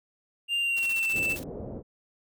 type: tone with pitch glide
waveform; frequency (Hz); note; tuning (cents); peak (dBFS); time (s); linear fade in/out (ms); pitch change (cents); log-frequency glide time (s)
triangle; 2794 to 2657; F7 to E7; 0 to +13; -23; 0.48-1.37; 50; -87; 0.59-1.15
type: noise with tremolo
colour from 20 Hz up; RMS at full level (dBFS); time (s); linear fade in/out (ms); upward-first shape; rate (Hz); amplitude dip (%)
white; -39; 0.76-1.44; 20; square; 15; 70
type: low-pass noise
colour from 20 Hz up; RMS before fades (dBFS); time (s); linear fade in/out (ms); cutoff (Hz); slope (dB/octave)
white; -38; 1.12-1.83; 50; 520; 24
effects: none